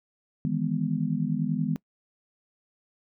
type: chord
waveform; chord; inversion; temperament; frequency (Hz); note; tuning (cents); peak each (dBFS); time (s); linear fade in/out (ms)
sine; E major seventh; third; just; 154.51 / 164.81 / 206 / 247.2; D#3 / E3 / G#3 / B3; -12 / 0 / -14 / +2; -30; 0.45-1.76; 0
effects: noise-tail reverb RT60 0.1 s tail -23 dB re dry